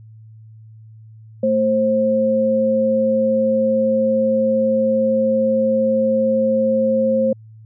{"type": "tone pair together", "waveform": "sine", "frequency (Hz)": [222.8, 530], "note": ["A3", "C5"], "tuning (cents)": [22, 22], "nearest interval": "octave + minor third", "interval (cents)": 1500, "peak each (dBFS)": [-19, -15], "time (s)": [1.43, 7.33], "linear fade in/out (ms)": 5, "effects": ["added 110 Hz sine -39 dBFS peak until 7.65 s"]}